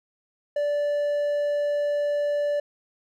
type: tone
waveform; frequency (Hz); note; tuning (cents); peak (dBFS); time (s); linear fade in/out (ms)
triangle; 583; D5; -13; -20; 0.56-2.6; 5
effects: none